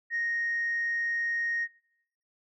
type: tone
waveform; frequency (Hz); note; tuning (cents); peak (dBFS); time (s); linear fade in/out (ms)
sine; 1864.7; A#6; 0; -26; 0.1-1.68; 50
effects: noise-tail reverb RT60 0.8 s tail -22 dB re dry + tanh soft clip ceiling -23 dBFS